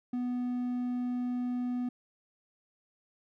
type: tone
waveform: triangle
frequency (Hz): 246.9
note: B3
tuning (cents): 0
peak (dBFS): -28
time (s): 0.13-1.89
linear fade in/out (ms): 5
effects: none